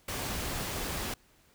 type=noise; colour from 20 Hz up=pink; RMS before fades=-35 dBFS; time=0.08-1.14 s; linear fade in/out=5 ms; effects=pink hiss -64 dBFS RMS until 1.54 s